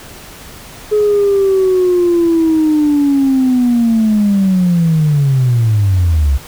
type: linear sweep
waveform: sine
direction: down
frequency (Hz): 425.4 to 65.3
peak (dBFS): -7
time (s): 0.91-6.38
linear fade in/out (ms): 20
effects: tanh soft clip ceiling -5 dBFS + pink hiss -34 dBFS RMS until 6.47 s